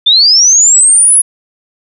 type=linear sweep; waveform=sine; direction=up; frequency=3486 to 10548 Hz; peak=-3 dBFS; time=0.06-1.22 s; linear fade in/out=10 ms; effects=none